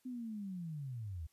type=linear sweep; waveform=sine; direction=down; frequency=258.4 to 73.42 Hz; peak=-40 dBFS; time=0.05-1.27 s; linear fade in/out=10 ms; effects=white hiss -75 dBFS RMS until 1.32 s + resampled to 32000 Hz